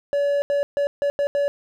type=tone bursts at uneven times; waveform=triangle; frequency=570 Hz; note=C#5; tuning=48 cents sharp; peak=-16 dBFS; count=6; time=0.13-0.42 / 0.5-0.63 / 0.77-0.87 / 1.02-1.1 / 1.19-1.27 / 1.35-1.48 s; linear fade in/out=0 ms; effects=none